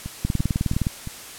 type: two click trains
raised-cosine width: 5 ms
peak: -9 / -18 dBFS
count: 13 / 4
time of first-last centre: 0.25-0.869 / 0.06-1.074 s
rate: 19.4 / 2.96 Hz
effects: white hiss -39 dBFS RMS until 1.38 s + low-pass 12000 Hz 12 dB/octave